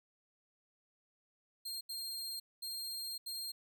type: tone bursts at uneven times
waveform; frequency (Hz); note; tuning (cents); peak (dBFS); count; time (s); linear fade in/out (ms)
sawtooth; 4205; C8; +8; -37; 4; 1.65-1.81 / 1.89-2.4 / 2.62-3.18 / 3.26-3.52; 10
effects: 13-bit